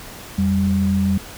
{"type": "tone pair together", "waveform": "sine", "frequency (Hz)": [87.3, 194.63], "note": ["F2", "G3"], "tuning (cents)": [0, -12], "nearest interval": "octave + major second", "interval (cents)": 1388, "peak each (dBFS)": [-21, -16], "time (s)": [0.38, 1.18], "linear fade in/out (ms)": 5, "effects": ["pink hiss -37 dBFS RMS until 1.37 s"]}